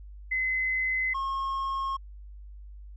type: tone pair in turn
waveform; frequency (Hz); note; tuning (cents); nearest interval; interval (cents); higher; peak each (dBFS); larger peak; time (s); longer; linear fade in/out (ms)
sine / triangle; 2042 / 1081.7; C7 / C#6; -43 / -43; major seventh; 1100; first; -25 / -26; first; 0.31-1.14 / 1.14-1.97; neither; 10
effects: added 50 Hz sine -42 dBFS peak until 2.96 s + resampled to 16000 Hz